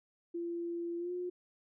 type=tone with pitch glide; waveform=sine; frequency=341.8 to 358 Hz; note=F4 to F4; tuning=-37 to +43 cents; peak=-35 dBFS; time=0.34-1.3 s; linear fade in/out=10 ms; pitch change=+80 cents; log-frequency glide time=0.98-1.12 s; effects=none